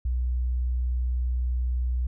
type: tone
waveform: sine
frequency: 61.74 Hz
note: B1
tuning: in tune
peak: -23 dBFS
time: 0.05-2.07 s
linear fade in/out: 5 ms
effects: none